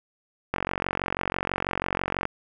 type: click train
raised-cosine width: 0.5 ms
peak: -10 dBFS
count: 80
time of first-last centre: 0.54-2.254 s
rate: 46.1 Hz
effects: none